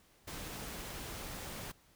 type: noise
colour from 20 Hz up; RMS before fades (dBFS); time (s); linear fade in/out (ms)
pink; -44; 0.27-1.72; 10
effects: pink hiss -66 dBFS RMS until 1.95 s